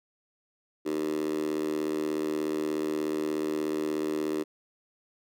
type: tone with high-pass filter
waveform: 10% pulse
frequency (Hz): 76.7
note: D#2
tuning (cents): -24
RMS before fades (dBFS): -30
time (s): 0.85-4.44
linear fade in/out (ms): 20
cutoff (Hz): 340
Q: 6
effects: none